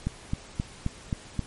click train, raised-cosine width 5 ms, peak -14 dBFS, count 6, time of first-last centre 0.07-1.393 s, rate 3.78 Hz, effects pink hiss -47 dBFS RMS until 1.46 s + MP3 48 kbps

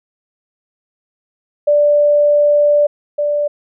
sine tone pair in turn, 587 / 587 Hz, D5 / D5, -1 / -1 cents, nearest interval unison, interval 0 cents, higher neither, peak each -8 / -13 dBFS, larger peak first, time 1.67-2.87 / 3.18-3.48 s, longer first, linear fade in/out 10 ms, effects none

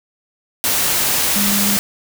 sine tone in noise, 202.6 Hz, G#3, 43 cents flat, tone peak -19 dBFS, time 1.36-1.77 s, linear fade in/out 0 ms, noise white, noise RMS -17 dBFS, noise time 0.64-1.79 s, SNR -5 dB, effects none

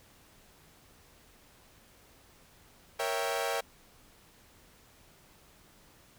sawtooth chord, A# diminished seventh, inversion none, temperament equal with one note detuned, 466.2 / 554.4 / 657 / 784 Hz, A#4 / C#5 / E5 / G5, 0 / 0 / -6 / 0 cents, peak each -32 dBFS, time 2.99-3.61 s, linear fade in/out 10 ms, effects pink hiss -60 dBFS RMS until 6.18 s

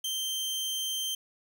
sawtooth tone, 3136 Hz, G7, in tune, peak -27 dBFS, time 0.04-1.15 s, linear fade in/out 5 ms, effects none

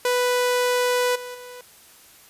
sawtooth tone with level steps, 494.6 Hz, B4, 3 cents sharp, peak -15 / -29 / -34 dBFS, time 0.05-1.61 s, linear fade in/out 2 ms, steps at 1.15 / 1.34 s, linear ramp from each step 10 ms, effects white hiss -50 dBFS RMS until 2.29 s + resampled to 32000 Hz

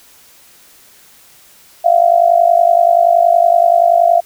sine tone with amplitude modulation, 686 Hz, F5, 31 cents flat, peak -3 dBFS, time 1.84-4.21 s, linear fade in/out 20 ms, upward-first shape sine, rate 50.6 Hz, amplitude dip 85%, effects white hiss -45 dBFS RMS until 4.25 s

